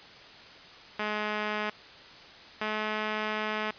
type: tone pair in turn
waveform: 5% pulse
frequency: 211.5 / 214.5 Hz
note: G#3 / A3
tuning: +32 / -44 cents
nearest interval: unison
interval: 24 cents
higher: second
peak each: -18 dBFS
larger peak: neither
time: 0.99-1.7 / 2.61-3.71 s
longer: second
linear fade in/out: 5 ms
effects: white hiss -49 dBFS RMS until 3.78 s + resampled to 11025 Hz